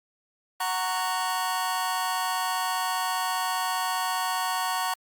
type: chord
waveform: sawtooth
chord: F# major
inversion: none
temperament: just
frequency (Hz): 740 / 925 / 1110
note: F#5 / A#5 / C#6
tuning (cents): 0 / -14 / +2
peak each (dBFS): -26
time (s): 0.6-4.94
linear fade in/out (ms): 5
effects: Opus 32 kbps